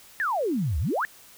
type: exponential two-way sweep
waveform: sine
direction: down then up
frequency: 1864.7 to 66.5 to 1864.7 Hz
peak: -23 dBFS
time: 0.2-1.05 s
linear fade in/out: 0 ms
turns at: 0.79 s
effects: white hiss -51 dBFS RMS until 1.37 s